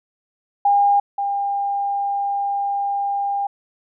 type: tone pair in turn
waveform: sine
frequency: 808 / 802 Hz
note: G#5 / G5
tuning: -48 / +39 cents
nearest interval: unison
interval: 13 cents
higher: first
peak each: -12 / -19 dBFS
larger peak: first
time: 0.65-1 / 1.18-3.47 s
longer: second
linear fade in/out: 5 ms
effects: none